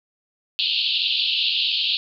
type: band-pass noise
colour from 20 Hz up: pink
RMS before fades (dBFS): -22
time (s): 0.59-1.97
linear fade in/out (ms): 0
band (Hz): 2700 to 4500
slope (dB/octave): 96
effects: none